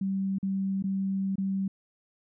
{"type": "tone with dropouts", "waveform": "sine", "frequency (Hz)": 193.5, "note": "G3", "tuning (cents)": -22, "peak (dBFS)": -26, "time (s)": [0.01, 1.68], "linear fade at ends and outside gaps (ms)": 5, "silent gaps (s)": [[0.385, 0.428], [0.825, 0.839], [1.357, 1.381]], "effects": []}